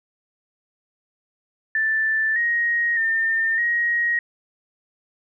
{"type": "tone with pitch steps", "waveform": "sine", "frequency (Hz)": [1765, 1879, 1807, 1887], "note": ["A6", "A#6", "A6", "A#6"], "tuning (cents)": [5, 13, 46, 21], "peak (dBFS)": -18, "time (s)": [1.75, 4.19], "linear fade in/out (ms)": 2, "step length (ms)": 610, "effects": []}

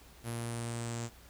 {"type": "tone with low-pass filter sweep", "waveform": "sawtooth", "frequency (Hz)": 117.1, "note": "A#2", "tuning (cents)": 8, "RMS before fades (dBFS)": -38, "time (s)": [0.23, 1.1], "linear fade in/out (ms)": 50, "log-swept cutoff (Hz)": [11000, 7300], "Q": 5.9, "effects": ["added 60 Hz sine -58 dBFS peak until 1.29 s", "pink hiss -58 dBFS RMS until 1.29 s"]}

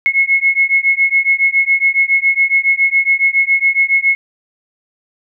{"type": "beating tone pair", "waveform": "sine", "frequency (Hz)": [2175, 2182.2], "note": ["C#7", "C#7"], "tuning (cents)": [-33, -28], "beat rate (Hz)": 7.2, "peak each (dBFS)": -13, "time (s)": [0.06, 4.15], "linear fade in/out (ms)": 0, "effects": []}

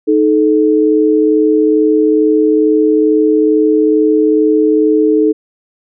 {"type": "tone pair together", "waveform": "sine", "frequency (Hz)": [311.1, 433.4], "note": ["D#4", "A4"], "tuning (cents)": [0, -26], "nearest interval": "tritone", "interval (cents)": 574, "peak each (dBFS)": [-10, -10], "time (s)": [0.07, 5.33], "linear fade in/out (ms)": 20, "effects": []}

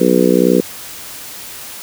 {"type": "harmonic tone", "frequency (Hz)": 61.74, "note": "B1", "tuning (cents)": 0, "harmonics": [3, 4, 5, 6, 7, 8], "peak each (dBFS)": [-16, -16, -16, -16, -16, -16], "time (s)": [0, 0.61], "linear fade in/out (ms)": 10, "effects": ["white hiss -31 dBFS RMS until 1.82 s"]}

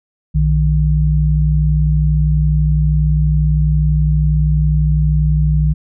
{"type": "tone pair together", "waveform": "sine", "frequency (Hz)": [60.7, 152.95], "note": ["B1", "D#3"], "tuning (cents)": [-29, -29], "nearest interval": "octave + major third", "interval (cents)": 1600, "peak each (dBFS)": -13, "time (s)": [0.34, 5.74], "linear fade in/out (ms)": 20, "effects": []}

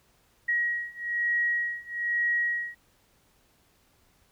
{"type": "beating tone pair", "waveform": "sine", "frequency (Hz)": [1900, 1901.1], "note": ["A#6", "A#6"], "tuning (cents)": [33, 34], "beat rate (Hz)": 1.1, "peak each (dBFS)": [-29, -28], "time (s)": [0.48, 2.75], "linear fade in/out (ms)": 10, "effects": ["pink hiss -65 dBFS RMS until 4.31 s"]}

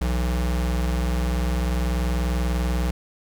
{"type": "tone pair together", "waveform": "square", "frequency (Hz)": [61.73, 164.81], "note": ["B1", "E3"], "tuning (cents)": [0, 0], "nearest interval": "octave + perfect fourth", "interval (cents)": 1700, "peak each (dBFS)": [-22, -31], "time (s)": [0.01, 2.91], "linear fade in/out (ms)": 5, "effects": []}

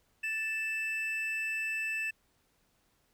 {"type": "tone pair together", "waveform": "triangle", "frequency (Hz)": [1760, 2640], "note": ["A6", "E7"], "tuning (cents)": [0, 2], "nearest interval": "perfect fifth", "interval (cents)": 702, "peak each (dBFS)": [-36, -31], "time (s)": [0.23, 2.11], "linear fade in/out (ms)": 10, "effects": ["pink hiss -72 dBFS RMS until 3.13 s"]}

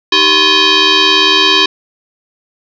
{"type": "tone with frequency modulation", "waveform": "sine", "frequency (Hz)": 311.1, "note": "D#4", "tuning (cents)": 0, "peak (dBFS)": -6, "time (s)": [0.12, 1.66], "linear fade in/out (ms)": 5, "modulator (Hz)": 700, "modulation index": 6.1, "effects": []}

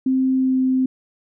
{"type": "tone with pitch glide", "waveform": "sine", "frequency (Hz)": [261.6, 259.5], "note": ["C4", "C4"], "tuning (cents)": [0, -14], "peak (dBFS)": -15, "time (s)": [0.06, 0.86], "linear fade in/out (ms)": 5, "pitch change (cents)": -14, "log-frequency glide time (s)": [0.35, 0.6], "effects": []}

